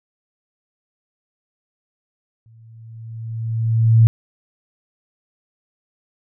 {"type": "tone with exponential growth", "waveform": "sine", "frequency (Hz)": 113.2, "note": "A2", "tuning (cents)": 50, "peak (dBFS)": -6, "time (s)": [2.46, 4.07], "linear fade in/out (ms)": 0, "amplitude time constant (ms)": 350, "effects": []}